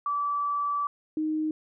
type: tone pair in turn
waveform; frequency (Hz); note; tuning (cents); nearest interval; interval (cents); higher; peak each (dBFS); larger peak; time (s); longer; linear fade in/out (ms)
sine; 1156 / 310.6; D6 / D#4; -28 / -3; octave + major seventh; 2275; first; -25; neither; 0.06-0.87 / 1.17-1.51; first; 2
effects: none